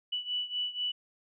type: beating tone pair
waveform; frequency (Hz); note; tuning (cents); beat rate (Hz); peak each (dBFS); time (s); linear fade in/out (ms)
sine; 2960 / 2964.1; F#7 / F#7; 0 / +2; 4.1; -33 / -36; 0.12-0.92; 10
effects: none